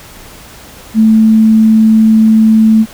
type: tone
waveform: sine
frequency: 220.1 Hz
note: A3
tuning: 1 cent sharp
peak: -3 dBFS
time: 0.94-2.86 s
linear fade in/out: 50 ms
effects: pink hiss -34 dBFS RMS until 2.93 s